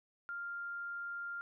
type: tone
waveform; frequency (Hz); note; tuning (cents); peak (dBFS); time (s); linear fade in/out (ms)
sine; 1396.9; F6; 0; -39; 0.29-1.41; 0
effects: none